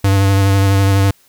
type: tone with vibrato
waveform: square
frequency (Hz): 98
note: G2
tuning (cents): 0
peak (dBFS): -10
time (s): 0.04-1.11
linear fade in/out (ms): 5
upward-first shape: sine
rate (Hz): 12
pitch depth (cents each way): 21
effects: white hiss -52 dBFS RMS until 1.28 s